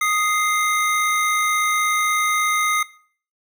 square tone pair together, 1244.5 / 2093 Hz, D#6 / C7, 0 / 0 cents, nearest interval major sixth, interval 900 cents, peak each -21 dBFS, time 0.01-2.83 s, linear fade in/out 5 ms, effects noise-tail reverb RT60 0.5 s tail -19 dB re dry

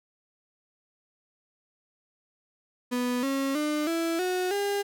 35% pulse tone with pitch steps, 246.9 / 272.4 / 300.5 / 331.5 / 365.7 / 403.4 Hz, B3 / C#4 / D4 / E4 / F#4 / G4, 0 / -30 / +40 / +10 / -20 / +50 cents, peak -24 dBFS, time 2.91-4.83 s, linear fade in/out 20 ms, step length 320 ms, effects none

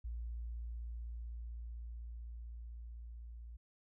sine tone with level ramp, 57.9 Hz, A#1, 11 cents flat, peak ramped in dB -39 to -47 dBFS, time 0.04-3.57 s, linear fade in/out 10 ms, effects none

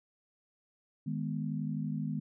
sine chord, G# minor, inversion second, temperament equal, 155.56 / 207.7 / 246.9 Hz, D#3 / G#3 / B3, 0 / 0 / 0 cents, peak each -35 / -37 / -38 dBFS, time 1.06-2.2 s, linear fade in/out 10 ms, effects none

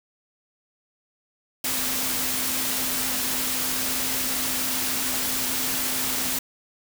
sine tone in noise, 257.4 Hz, C4, 28 cents flat, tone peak -37 dBFS, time 1.64-6.39 s, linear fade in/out 5 ms, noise white, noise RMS -26 dBFS, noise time 1.64-6.39 s, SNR -14 dB, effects none

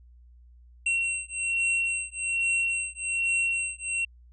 square beating tone pair, 2729 / 2730.2 Hz, F7 / F7, -41 / -40 cents, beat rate 1.2 Hz, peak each -29 dBFS, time 0.86-4.05 s, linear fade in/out 5 ms, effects added 60 Hz sine -50 dBFS peak until 4.32 s + resampled to 22050 Hz

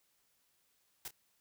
white noise with echo, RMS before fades -43 dBFS, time 1.05-1.08 s, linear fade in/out 2 ms, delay 28 ms, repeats 1, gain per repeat -13 dB, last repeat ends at 1.108 s, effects white hiss -75 dBFS RMS until 1.4 s

